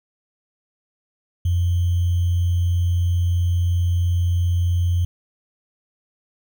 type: tone with sample-and-hold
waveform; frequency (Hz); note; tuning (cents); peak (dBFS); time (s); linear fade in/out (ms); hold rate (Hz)
sine; 87.7; F2; +8; -16; 1.45-5.05; 5; 3150
effects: none